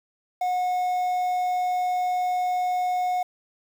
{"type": "tone with quantisation", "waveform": "triangle", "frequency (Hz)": 727, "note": "F#5", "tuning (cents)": -31, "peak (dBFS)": -20, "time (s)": [0.41, 3.23], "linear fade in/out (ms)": 5, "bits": 8, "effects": []}